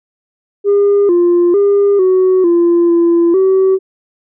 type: tone with pitch steps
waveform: sine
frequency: 404.5 / 349 / 402.9 / 372.5 / 343.3 / 340 / 380.8 Hz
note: G#4 / F4 / G4 / F#4 / F4 / F4 / F#4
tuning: -46 / -1 / +48 / +12 / -30 / -46 / +50 cents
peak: -5 dBFS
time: 0.64-3.79 s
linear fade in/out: 50 ms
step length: 450 ms
effects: tanh soft clip ceiling -5 dBFS